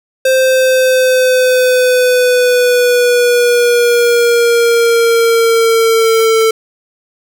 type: linear sweep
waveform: square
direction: down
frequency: 523.3 to 445.1 Hz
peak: -8 dBFS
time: 0.25-6.51 s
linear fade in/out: 5 ms
effects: none